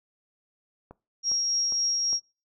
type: click train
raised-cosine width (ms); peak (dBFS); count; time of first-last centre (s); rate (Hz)
1; -30; 4; 0.91-2.13; 2.46
type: tone with tremolo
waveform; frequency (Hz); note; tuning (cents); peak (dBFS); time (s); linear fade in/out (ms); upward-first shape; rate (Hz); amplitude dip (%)
sine; 5600; F8; +4; -23; 1.23-2.2; 50; triangle; 3.6; 25
effects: noise-tail reverb RT60 0.3 s tail -21 dB re dry